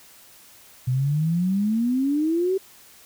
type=exponential sweep; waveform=sine; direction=up; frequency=123.47 to 390.1 Hz; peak=-19 dBFS; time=0.87-2.58 s; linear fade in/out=10 ms; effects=white hiss -50 dBFS RMS until 3.05 s